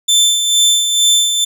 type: tone with tremolo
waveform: 25% pulse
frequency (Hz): 3540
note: A7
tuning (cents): +10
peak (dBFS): -4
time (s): 0.08-1.45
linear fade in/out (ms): 10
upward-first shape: sine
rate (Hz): 2.2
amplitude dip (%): 50
effects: none